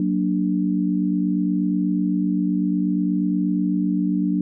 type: chord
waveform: sine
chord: Gb augmented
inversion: none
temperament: equal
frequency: 185 / 233.1 / 293.7 Hz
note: Gb3 / Bb3 / D4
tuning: 0 / 0 / 0 cents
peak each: -21 / -26 / -22 dBFS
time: 0-4.41 s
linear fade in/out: 2 ms
effects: none